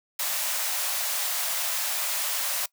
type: high-pass noise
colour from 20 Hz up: white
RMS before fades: -28 dBFS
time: 0.19-2.66 s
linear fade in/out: 5 ms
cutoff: 540 Hz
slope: 96 dB/octave
effects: noise-tail reverb RT60 0.1 s tail -21 dB re dry